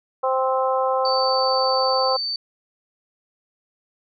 harmonic tone, 261.6 Hz, C4, in tune, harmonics 2 / 3 / 4 / 5, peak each -21 / -24 / -24 / -29 dBFS, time 0.23-2.17 s, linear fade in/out 10 ms
sine tone, 4563 Hz, C#8, 49 cents sharp, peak -23 dBFS, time 1.05-2.36 s, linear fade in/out 2 ms
effects none

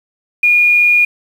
sine tone with quantisation, 2434 Hz, D#7, 39 cents flat, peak -7 dBFS, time 0.43-1.05 s, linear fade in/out 5 ms, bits 6, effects none

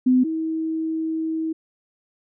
sine tone pair in turn, 254.5 / 320.6 Hz, C4 / E4, -48 / -48 cents, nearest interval major third, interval 400 cents, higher second, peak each -13 / -22 dBFS, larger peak first, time 0.06-0.24 / 0.24-1.53 s, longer second, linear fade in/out 10 ms, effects none

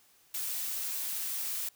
blue noise, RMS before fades -35 dBFS, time 0.34-1.69 s, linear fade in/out 5 ms, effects white hiss -64 dBFS RMS until 1.75 s

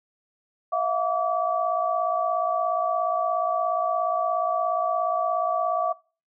sine tone cluster, 654 / 711 / 1152 Hz, E5 / F5 / D6, -14 / +31 / -34 cents, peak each -26 dBFS, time 0.72-5.93 s, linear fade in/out 10 ms, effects noise-tail reverb RT60 0.4 s tail -25 dB re dry

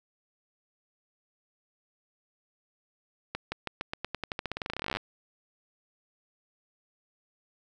accelerating click train, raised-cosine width 0.3 ms, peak -16 dBFS, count 30, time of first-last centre 3.35-4.97 s, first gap 170 ms, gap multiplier 0.9, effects none

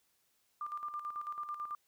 sine tone with tremolo, 1194 Hz, D6, 28 cents sharp, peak -36 dBFS, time 0.61-1.75 s, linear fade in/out 2 ms, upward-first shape square, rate 9.1 Hz, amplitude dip 60%, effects white hiss -75 dBFS RMS until 1.87 s

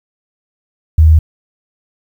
sine tone, 78.9 Hz, D#2, 25 cents sharp, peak -3 dBFS, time 0.98-1.19 s, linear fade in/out 5 ms, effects 7-bit

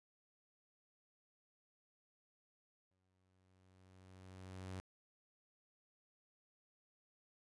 sawtooth tone with exponential growth, 93.4 Hz, F#2, 17 cents sharp, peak -40 dBFS, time 2.91-4.8 s, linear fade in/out 0 ms, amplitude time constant 410 ms, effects resampled to 24000 Hz

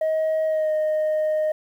sine tone with pitch glide, 632 to 618.3 Hz, D#5 to D#5, +27 to -11 cents, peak -17 dBFS, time 0.01-1.52 s, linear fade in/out 5 ms, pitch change -38 cents, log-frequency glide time 0.45-0.72 s, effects tanh soft clip ceiling -18 dBFS + 9-bit

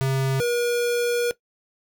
square tone pair in turn, 134 / 479.6 Hz, C3 / A#4, +42 / +49 cents, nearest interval octave + minor seventh, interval 2207 cents, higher second, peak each -21 dBFS, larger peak neither, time 0.01-0.4 / 0.4-1.31 s, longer second, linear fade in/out 0 ms, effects noise-tail reverb RT60 0.1 s tail -17 dB re dry

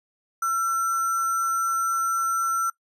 sine tone with sample-and-hold, 1352 Hz, E6, 43 cents sharp, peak -21 dBFS, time 0.42-2.7 s, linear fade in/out 5 ms, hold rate 7350 Hz, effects noise-tail reverb RT60 0.1 s tail -21 dB re dry + resampled to 32000 Hz

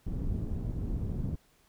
pink low-pass noise, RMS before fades -33 dBFS, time 0.06-1.36 s, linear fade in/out 10 ms, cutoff 210 Hz, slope 12 dB/octave, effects pink hiss -66 dBFS RMS until 1.68 s

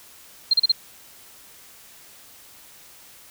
sine tone bursts, 4186 Hz, C8, in tune, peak -13 dBFS, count 4, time 0.51-0.719 s, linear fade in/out 5 ms, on 26 ms, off 35 ms, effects white hiss -48 dBFS RMS until 3.3 s

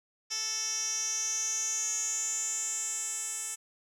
10% pulse tone with band-pass filter sweep, 440 Hz, A4, in tune, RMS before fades -33 dBFS, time 0.3-3.56 s, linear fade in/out 20 ms, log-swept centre 5300 to 8300 Hz, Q 7.7, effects none

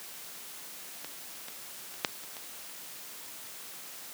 clicks, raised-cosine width 0.2 ms, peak -21 / -24 / -30 / -7 / -27 / -25 dBFS, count 6, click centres 1.046 / 1.484 / 1.941 / 2.048 / 2.238 / 2.368 s, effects white hiss -45 dBFS RMS until 4.13 s + high-pass 150 Hz 12 dB/octave

